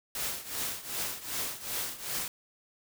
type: noise with tremolo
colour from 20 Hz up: white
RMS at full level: -32 dBFS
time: 0.15-2.28 s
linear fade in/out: 2 ms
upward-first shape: triangle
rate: 2.6 Hz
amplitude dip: 85%
effects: none